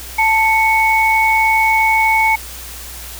sine tone pair together, 884.4 / 2217 Hz, A5 / C#7, +9 / 0 cents, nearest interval octave + major third, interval 1591 cents, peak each -13 dBFS, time 0.18-2.36 s, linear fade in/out 10 ms, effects added 60 Hz sine -34 dBFS peak until 3.19 s + white hiss -32 dBFS RMS until 3.19 s

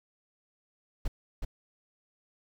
brown noise with echo, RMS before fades -29 dBFS, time 1.05-1.08 s, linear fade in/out 5 ms, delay 370 ms, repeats 1, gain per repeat -4 dB, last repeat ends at 1.45 s, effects none

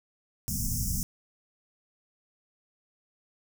pink band-stop noise, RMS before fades -30 dBFS, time 0.48-1.03 s, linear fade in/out 0 ms, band 250 to 5300 Hz, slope 96 dB/octave, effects none

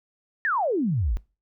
sine exponential sweep, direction down, 1864.7 to 42.82 Hz, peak -21 dBFS, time 0.45-1.17 s, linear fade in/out 0 ms, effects noise-tail reverb RT60 0.3 s tail -22 dB re dry

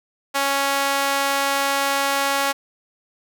sawtooth tone with high-pass filter, 277.2 Hz, C#4, in tune, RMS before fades -21 dBFS, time 0.34-2.53 s, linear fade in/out 20 ms, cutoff 820 Hz, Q 0.99, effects none

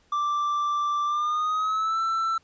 triangle tone with pitch glide, 1174.7 to 1333.9 Hz, D6 to E6, 0 to +20 cents, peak -21 dBFS, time 0.12-2.38 s, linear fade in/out 5 ms, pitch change +220 cents, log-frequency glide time 1.05-2 s, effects pink hiss -63 dBFS RMS until 2.43 s + resampled to 16000 Hz

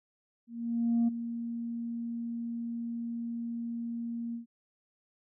sine tone with ADSR envelope, 233.6 Hz, A#3, 4 cents sharp, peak -21 dBFS, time 0.47-4.46 s, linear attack 610 ms, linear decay 13 ms, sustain -12 dB, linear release 120 ms, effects tanh soft clip ceiling -21 dBFS

